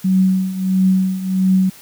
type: tone with tremolo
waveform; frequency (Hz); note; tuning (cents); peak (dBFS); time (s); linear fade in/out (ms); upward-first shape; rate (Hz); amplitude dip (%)
sine; 188.1; F#3; +29; -9; 0.04-1.7; 10; triangle; 1.5; 80
effects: white hiss -42 dBFS RMS until 1.81 s